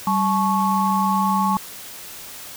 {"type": "tone cluster", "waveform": "sine", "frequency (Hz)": [194.1, 861, 1104], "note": ["G3", "A5", "C#6"], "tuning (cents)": [-17, -38, -7], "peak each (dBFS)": -21, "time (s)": [0.07, 1.57], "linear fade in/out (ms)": 2, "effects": ["white hiss -37 dBFS RMS until 2.56 s"]}